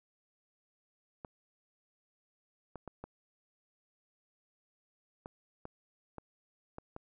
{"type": "clicks", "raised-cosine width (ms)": 1, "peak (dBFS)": -29, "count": 9, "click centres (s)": [1.248, 2.757, 2.877, 3.04, 5.259, 5.654, 6.183, 6.784, 6.964], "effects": []}